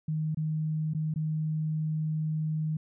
sine tone with dropouts, 155.8 Hz, D#3, 3 cents sharp, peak -27 dBFS, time 0.08-2.77 s, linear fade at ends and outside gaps 5 ms, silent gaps 0.347-0.371 / 0.936-0.947 / 1.14-1.159 s, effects none

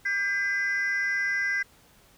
sine tone pair together, 1596 / 2016 Hz, G6 / B6, +31 / +35 cents, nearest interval major third, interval 404 cents, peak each -25 dBFS, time 0.05-1.63 s, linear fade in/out 10 ms, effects tanh soft clip ceiling -21 dBFS + pink hiss -58 dBFS RMS until 2.17 s

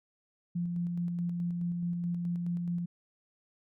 sine tone with tremolo, 173.5 Hz, F3, 11 cents flat, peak -29 dBFS, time 0.55-2.86 s, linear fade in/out 10 ms, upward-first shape square, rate 4.7 Hz, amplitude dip 25%, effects none

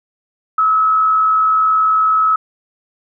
sine tone with frequency modulation, 1290 Hz, E6, 38 cents flat, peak -10 dBFS, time 0.58-2.36 s, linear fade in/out 5 ms, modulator 81.5 Hz, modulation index 0.29, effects none

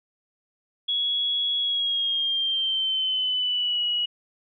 sine tone with pitch glide, 3349 to 2915 Hz, G#7 to F#7, +14 to -26 cents, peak -22 dBFS, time 0.88-4.06 s, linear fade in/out 10 ms, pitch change -240 cents, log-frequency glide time 1.59-3.85 s, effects none

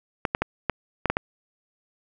clicks, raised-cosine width 0.5 ms, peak -7 dBFS, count 7, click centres 0.252 / 0.349 / 0.42 / 0.697 / 1.057 / 1.1 / 1.169 s, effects none

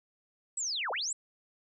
sine linear two-way sweep, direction down then up, 8060 to 431.8 to 8060 Hz, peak -31 dBFS, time 0.57-1.13 s, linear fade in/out 5 ms, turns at 0.91 s, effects none

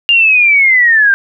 sine linear sweep, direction down, 2823 to 1564 Hz, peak -5 dBFS, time 0.09-1.14 s, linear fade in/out 0 ms, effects none

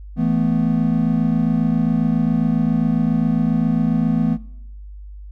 triangle chord, E suspended fourth, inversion none, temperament just, 164.81 / 219.8 / 247.2 Hz, E3 / A3 / B3, 0 / -2 / +2 cents, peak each -18 dBFS, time 0.16-4.38 s, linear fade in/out 50 ms, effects noise-tail reverb RT60 0.8 s tail -23 dB re dry + added 50 Hz sine -33 dBFS peak until 5.31 s

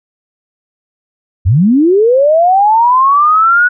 sine linear sweep, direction up, 75.8 to 1480 Hz, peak -5 dBFS, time 1.45-3.69 s, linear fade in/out 20 ms, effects none

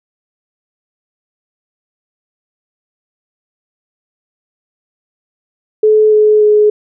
sine tone with pitch steps, 430 / 425.8 / 421.6 Hz, A4 / G#4 / G#4, -40 / +43 / +26 cents, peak -5 dBFS, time 5.83-6.7 s, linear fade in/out 5 ms, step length 290 ms, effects none

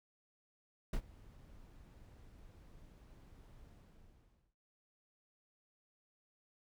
brown noise with ADSR envelope, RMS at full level -34 dBFS, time 0.93-4.55 s, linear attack 5 ms, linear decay 72 ms, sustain -24 dB, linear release 860 ms, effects none

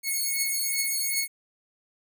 5% pulse beating tone pair, 2191 / 2193.6 Hz, C#7 / C#7, -21 / -19 cents, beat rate 2.6 Hz, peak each -18 dBFS, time 0.03-1.28 s, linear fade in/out 50 ms, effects none

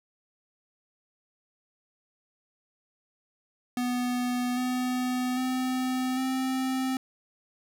square tone with pitch steps, 246.9 / 251.5 / 256.2 / 261 Hz, B3 / B3 / C4 / C4, 0 / +32 / -36 / -4 cents, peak -27 dBFS, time 3.77-6.97 s, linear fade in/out 2 ms, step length 800 ms, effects none

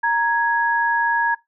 sine tone pair together, 932.3 / 1663.8 Hz, A#5 / G#6, 0 / +3 cents, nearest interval minor seventh, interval 1003 cents, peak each -19 dBFS, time 0.03-1.35 s, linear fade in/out 10 ms, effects noise-tail reverb RT60 0.2 s tail -22 dB re dry

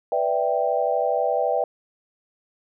sine chord, E minor seventh, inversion second, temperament equal, 493.9 / 587.3 / 659.3 / 784 Hz, B4 / D5 / E5 / G5, 0 / 0 / 0 / 0 cents, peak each -25 dBFS, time 0.12-1.64 s, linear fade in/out 2 ms, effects none

